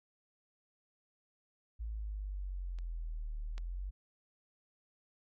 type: exponential two-way sweep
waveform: sine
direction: down then up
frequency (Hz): 55.8 to 37.23 to 49.01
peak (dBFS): -37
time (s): 1.79-3.91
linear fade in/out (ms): 20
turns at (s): 3.39
type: clicks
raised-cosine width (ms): 0.2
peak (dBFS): -39 / -31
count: 2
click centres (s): 2.787 / 3.58
effects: none